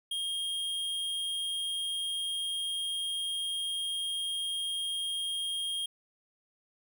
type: tone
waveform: square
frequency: 3236 Hz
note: G#7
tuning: 46 cents flat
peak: -32 dBFS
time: 0.11-5.86 s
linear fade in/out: 5 ms
effects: none